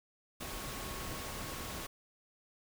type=tone in noise; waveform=sine; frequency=1099 Hz; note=C#6; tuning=15 cents flat; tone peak=-52 dBFS; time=0.4-1.87 s; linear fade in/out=10 ms; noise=pink; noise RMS=-42 dBFS; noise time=0.4-1.87 s; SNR=-13 dB; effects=none